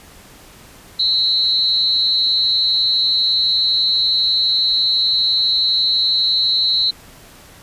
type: tone with amplitude modulation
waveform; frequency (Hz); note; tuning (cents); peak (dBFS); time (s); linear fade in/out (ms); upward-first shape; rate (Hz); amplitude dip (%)
sine; 4058; B7; +46; -9; 0.99-6.91; 10; sine; 232; 100
effects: pink hiss -43 dBFS RMS until 7.62 s + resampled to 32000 Hz